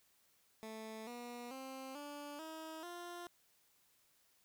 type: tone with pitch steps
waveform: 15% pulse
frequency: 220 / 241.3 / 264.7 / 290.3 / 318.4 / 349.2 Hz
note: A3 / B3 / C4 / D4 / D#4 / F4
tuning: 0 / -40 / +20 / -20 / +40 / 0 cents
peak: -40 dBFS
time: 0.63-3.27 s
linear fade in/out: 0 ms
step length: 440 ms
effects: white hiss -73 dBFS RMS until 4.44 s